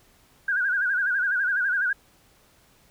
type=tone with vibrato; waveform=sine; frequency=1536 Hz; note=G6; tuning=36 cents flat; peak=-21 dBFS; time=0.48-1.93 s; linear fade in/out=5 ms; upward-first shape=sine; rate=12 Hz; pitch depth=110 cents each way; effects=pink hiss -59 dBFS RMS until 2.9 s